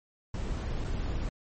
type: noise with dropouts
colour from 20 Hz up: brown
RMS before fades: -32 dBFS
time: 0.34-1.29 s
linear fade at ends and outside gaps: 2 ms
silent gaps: 0.841-0.845 s
effects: MP3 32 kbps